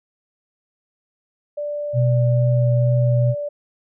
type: tone with pitch glide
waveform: sine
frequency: 587.3 to 583.2 Hz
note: D5 to D5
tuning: 0 to -12 cents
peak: -23 dBFS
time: 1.57-3.49 s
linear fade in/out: 10 ms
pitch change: -12 cents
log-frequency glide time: 2.47-2.64 s
type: tone with vibrato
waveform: sine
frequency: 123.47 Hz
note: B2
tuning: in tune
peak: -14 dBFS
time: 1.93-3.35 s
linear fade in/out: 50 ms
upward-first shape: triangle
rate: 2.2 Hz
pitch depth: 15 cents each way
effects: none